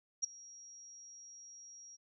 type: tone with ADSR envelope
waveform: sine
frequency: 5660 Hz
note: F8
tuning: 22 cents sharp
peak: -28 dBFS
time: 0.22-1.97 s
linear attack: 21 ms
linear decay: 9 ms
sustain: -23 dB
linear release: 24 ms
effects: none